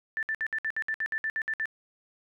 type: tone bursts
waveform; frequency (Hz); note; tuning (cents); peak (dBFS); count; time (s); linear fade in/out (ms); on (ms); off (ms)
sine; 1769; A6; +9; -27; 13; 0.17-1.656; 0; 58; 61
effects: none